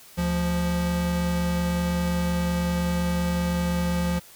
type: tone pair together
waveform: square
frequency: 73.41 / 174.61 Hz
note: D2 / F3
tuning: 0 / 0 cents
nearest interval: octave + minor third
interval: 1500 cents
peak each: -30 / -24 dBFS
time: 0.17-4.2 s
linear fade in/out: 20 ms
effects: white hiss -49 dBFS RMS until 4.35 s